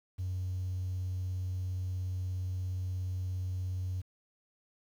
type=tone with vibrato; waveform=triangle; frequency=92.1 Hz; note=F#2; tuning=7 cents flat; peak=-29 dBFS; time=0.18-4.02 s; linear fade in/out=20 ms; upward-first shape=sine; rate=17 Hz; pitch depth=9 cents each way; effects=tanh soft clip ceiling -29 dBFS + 10-bit